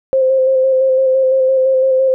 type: tone with vibrato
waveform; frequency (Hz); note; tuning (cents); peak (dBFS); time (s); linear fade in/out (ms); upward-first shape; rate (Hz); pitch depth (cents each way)
sine; 525; C5; +6; -9; 0.13-2.14; 0; square; 5.9; 18
effects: none